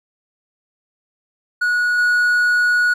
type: tone with level steps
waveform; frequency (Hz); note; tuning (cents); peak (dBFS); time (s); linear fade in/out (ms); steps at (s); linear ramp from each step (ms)
triangle; 1459; F#6; -25; -13 / -11; 1.61-2.94; 10; 1.98; 5
effects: none